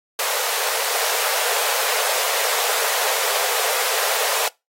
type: high-pass noise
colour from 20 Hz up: pink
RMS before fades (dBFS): -22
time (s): 0.19-4.48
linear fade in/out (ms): 2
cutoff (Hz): 430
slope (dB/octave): 96
effects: noise-tail reverb RT60 0.2 s tail -22 dB re dry + AAC 48 kbps

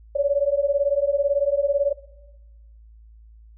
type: beating tone pair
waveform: sine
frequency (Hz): 557 / 575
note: C#5 / D5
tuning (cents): +8 / -37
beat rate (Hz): 18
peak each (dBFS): -21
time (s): 0.15-1.93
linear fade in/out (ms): 10
effects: noise-tail reverb RT60 1.0 s tail -18 dB re dry + added 55 Hz sine -45 dBFS peak until 3.57 s

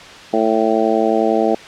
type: harmonic tone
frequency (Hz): 111.2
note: A2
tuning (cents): +19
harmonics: 2 / 3 / 4 / 5 / 6 / 7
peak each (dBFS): -21 / -19 / -19 / -21 / -19 / -21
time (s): 0.33-1.55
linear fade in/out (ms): 5
effects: white hiss -36 dBFS RMS until 1.67 s + low-pass 4000 Hz 12 dB/octave

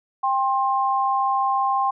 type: tone pair together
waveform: sine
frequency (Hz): 794 / 1059.9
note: G5 / C6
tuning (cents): +22 / +22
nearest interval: perfect fourth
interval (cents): 500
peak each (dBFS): -21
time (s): 0.23-1.91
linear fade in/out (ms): 10
effects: none

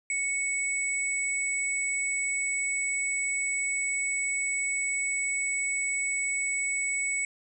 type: tone pair together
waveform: sine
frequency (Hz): 2217 / 7900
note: C#7 / B8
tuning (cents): 0 / 0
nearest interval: octave + minor seventh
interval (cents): 2200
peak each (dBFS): -28 / -31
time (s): 0.1-7.25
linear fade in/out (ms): 2
effects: none

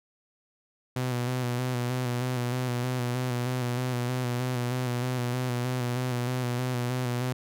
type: tone with vibrato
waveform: sawtooth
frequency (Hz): 124.5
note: B2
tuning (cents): +14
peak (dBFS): -23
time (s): 0.96-7.33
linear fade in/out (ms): 5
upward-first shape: square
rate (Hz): 3.2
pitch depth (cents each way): 33
effects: none

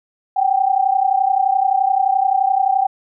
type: tone pair together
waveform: sine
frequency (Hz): 758 / 789.6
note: F#5 / G5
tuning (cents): +42 / +12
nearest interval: minor second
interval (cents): 70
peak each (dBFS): -16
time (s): 0.36-2.87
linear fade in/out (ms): 10
effects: none

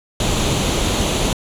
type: noise with comb filter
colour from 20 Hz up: pink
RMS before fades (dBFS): -18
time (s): 0.2-1.33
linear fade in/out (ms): 2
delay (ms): 0.29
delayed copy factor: +0.5
effects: low-pass 9000 Hz 12 dB/octave

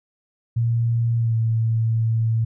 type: tone with pitch glide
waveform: sine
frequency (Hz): 116.54 to 113.03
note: A#2 to A2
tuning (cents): 0 to +47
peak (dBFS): -17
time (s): 0.56-2.45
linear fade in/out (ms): 10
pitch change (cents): -53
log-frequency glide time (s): 1.17-1.36
effects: none

